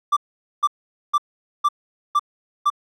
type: tone bursts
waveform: triangle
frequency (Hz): 1174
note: D6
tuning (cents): -1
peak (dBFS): -12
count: 6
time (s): 0.12-2.702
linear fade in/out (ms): 10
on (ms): 47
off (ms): 460
effects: none